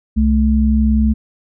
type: tone pair together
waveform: sine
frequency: 65.6 / 217.5 Hz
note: C2 / A3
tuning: +5 / -20 cents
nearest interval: octave + major sixth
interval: 2075 cents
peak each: -13 dBFS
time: 0.16-1.14 s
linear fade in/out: 20 ms
effects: none